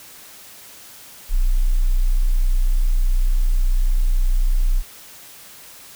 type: tone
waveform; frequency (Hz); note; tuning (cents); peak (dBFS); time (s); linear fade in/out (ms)
sine; 30.87; B0; 0; -13; 1.29-4.83; 50
effects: white hiss -42 dBFS RMS until 5.95 s